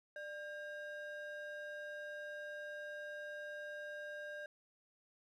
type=ring-modulated tone; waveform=triangle; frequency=1100 Hz; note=C#6; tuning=14 cents flat; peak=-39 dBFS; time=0.16-4.46 s; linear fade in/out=2 ms; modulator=505 Hz; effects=none